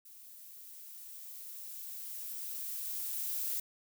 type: noise with level ramp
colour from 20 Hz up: violet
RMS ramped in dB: -54 to -35 dBFS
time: 0.05-3.6 s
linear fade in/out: 5 ms
effects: none